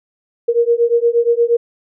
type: beating tone pair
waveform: sine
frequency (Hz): 466.2 / 474.7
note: A#4 / A#4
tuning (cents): 0 / +31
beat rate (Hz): 8.5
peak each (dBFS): -14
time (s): 0.48-1.57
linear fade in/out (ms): 10
effects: none